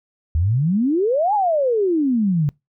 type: exponential two-way sweep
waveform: sine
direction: up then down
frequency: 74.5 to 864 to 139.7 Hz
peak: -15 dBFS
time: 0.35-2.49 s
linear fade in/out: 0 ms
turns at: 1.34 s
effects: noise-tail reverb RT60 0.2 s tail -25 dB re dry